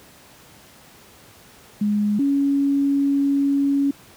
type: tone pair in turn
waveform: sine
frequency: 207.7 / 279.5 Hz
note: G#3 / C#4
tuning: 0 / +14 cents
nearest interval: perfect fourth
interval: 514 cents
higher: second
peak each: -17 / -16 dBFS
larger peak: second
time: 1.81-2.19 / 2.19-3.91 s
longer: second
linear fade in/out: 5 ms
effects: pink hiss -48 dBFS RMS until 4.16 s + high-pass 80 Hz 12 dB/octave